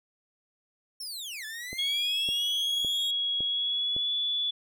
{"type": "linear two-way sweep", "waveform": "sawtooth", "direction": "down then up", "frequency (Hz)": [5490, 1712, 3759], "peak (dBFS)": -33, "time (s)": [1, 3.11], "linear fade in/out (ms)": 5, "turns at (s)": 1.45}
{"type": "click train", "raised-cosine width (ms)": 2, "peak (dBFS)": -27, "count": 5, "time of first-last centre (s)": [1.73, 3.965], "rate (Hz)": 1.79}
{"type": "tone with pitch glide", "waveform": "sine", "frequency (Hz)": [3322, 3441], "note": ["G#7", "A7"], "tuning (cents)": [0, -39], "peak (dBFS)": -26, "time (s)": [1.78, 4.51], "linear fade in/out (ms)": 10, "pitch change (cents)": 61, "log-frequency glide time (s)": [3.45, 4.13]}
{"effects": []}